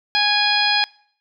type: harmonic tone with a mistuned harmonic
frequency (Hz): 830.6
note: G#5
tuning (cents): 0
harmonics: 1 / 2 / 3 / 4 / 5 / 6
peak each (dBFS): -22 / -22 / -22 / -22 / -22 / -22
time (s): 0.15-0.84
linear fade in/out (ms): 0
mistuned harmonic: 3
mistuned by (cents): -23
effects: noise-tail reverb RT60 0.6 s tail -24 dB re dry